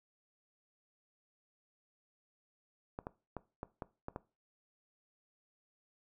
clicks, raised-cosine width 1 ms, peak -26 dBFS, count 7, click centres 2.989 / 3.069 / 3.367 / 3.631 / 3.822 / 4.084 / 4.161 s, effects noise-tail reverb RT60 0.3 s tail -19 dB re dry

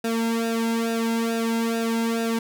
sawtooth tone with flanger, 228.5 Hz, A#3, 34 cents flat, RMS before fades -24 dBFS, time 0.04-2.39 s, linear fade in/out 5 ms, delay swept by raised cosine 0.93 to 1.7 ms, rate 2.3 Hz, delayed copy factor -0.9, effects none

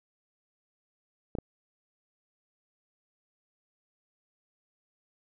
clicks, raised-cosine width 2 ms, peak -20 dBFS, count 2, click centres 1.352 / 1.386 s, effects none

